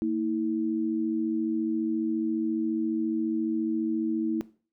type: tone pair together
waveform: sine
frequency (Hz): 228 / 322.5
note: A#3 / E4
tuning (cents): -38 / -38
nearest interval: tritone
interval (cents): 600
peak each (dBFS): -28 / -26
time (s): 0.02-4.41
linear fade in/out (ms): 0
effects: noise-tail reverb RT60 0.4 s tail -18 dB re dry